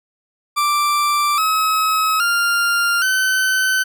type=tone with pitch steps; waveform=40% pulse; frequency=1174.7 / 1281 / 1397 / 1523.4 Hz; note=D6 / E6 / F6 / G6; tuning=0 / -50 / 0 / -50 cents; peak=-14 dBFS; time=0.56-3.84 s; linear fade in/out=20 ms; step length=820 ms; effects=none